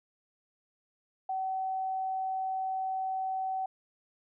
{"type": "tone", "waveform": "sine", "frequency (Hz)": 760, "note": "F#5", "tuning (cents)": 46, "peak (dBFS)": -30, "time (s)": [1.29, 3.66], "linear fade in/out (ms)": 5, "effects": []}